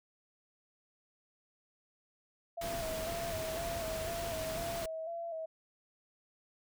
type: tone with vibrato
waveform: sine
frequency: 659.3 Hz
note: E5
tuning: in tune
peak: -37 dBFS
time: 2.57-5.46 s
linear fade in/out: 10 ms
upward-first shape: square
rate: 2 Hz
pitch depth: 44 cents each way
type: noise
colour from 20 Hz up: pink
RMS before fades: -41 dBFS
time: 2.61-4.86 s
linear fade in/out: 5 ms
effects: none